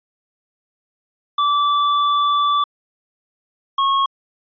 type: tone pair in turn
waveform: square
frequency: 1161 / 1093.2 Hz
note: D6 / C#6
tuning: -20 / -24 cents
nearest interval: minor second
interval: 104 cents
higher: first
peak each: -15 dBFS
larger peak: neither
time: 1.38-2.64 / 3.78-4.06 s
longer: first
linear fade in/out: 5 ms
effects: resampled to 11025 Hz